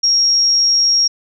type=tone; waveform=sine; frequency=5588 Hz; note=F8; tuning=in tune; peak=-10 dBFS; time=0.03-1.08 s; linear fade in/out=10 ms; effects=none